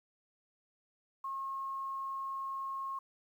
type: tone with quantisation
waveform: sine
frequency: 1081 Hz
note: C#6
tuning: 44 cents flat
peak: -36 dBFS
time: 1.24-2.99 s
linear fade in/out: 5 ms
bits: 11
effects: none